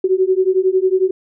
sine beating tone pair, 370 / 381 Hz, F#4 / G4, 0 / -49 cents, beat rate 11 Hz, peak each -15 dBFS, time 0.04-1.11 s, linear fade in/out 5 ms, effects none

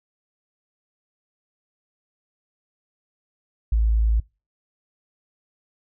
sine tone, 55 Hz, A1, in tune, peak -16 dBFS, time 3.72-4.2 s, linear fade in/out 5 ms, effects noise-tail reverb RT60 0.3 s tail -25 dB re dry

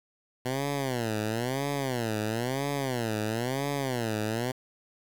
10% pulse tone with vibrato, 123.47 Hz, B2, in tune, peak -20 dBFS, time 0.45-4.52 s, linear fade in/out 10 ms, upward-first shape sine, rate 1 Hz, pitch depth 250 cents each way, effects 9-bit

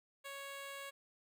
10% pulse tone, 554.4 Hz, C#5, in tune, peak -37 dBFS, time 0.24-0.91 s, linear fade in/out 20 ms, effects none

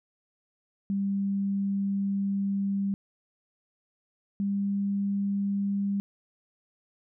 sine tone pair in turn, 197.8 / 199.52 Hz, G3 / G3, +16 / +31 cents, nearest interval unison, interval 15 cents, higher second, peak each -25 dBFS, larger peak neither, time 0.9-2.94 / 4.4-6 s, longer first, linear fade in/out 0 ms, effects none

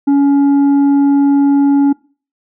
sine tone with tanh clipping, 281.1 Hz, C#4, 24 cents sharp, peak -8 dBFS, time 0.07-1.93 s, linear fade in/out 10 ms, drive 5 dB, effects noise-tail reverb RT60 0.4 s tail -23 dB re dry

